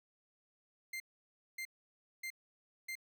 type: tone bursts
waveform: 40% pulse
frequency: 2093 Hz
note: C7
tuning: in tune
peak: -39 dBFS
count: 4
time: 0.93-2.954 s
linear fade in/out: 5 ms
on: 71 ms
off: 580 ms
effects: none